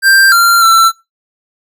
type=tone with pitch steps; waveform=square; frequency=1580 / 1381 / 1342 Hz; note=G6 / F6 / E6; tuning=+13 / -20 / +31 cents; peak=-5 dBFS; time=0.02-0.92 s; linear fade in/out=50 ms; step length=300 ms; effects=noise-tail reverb RT60 0.2 s tail -18 dB re dry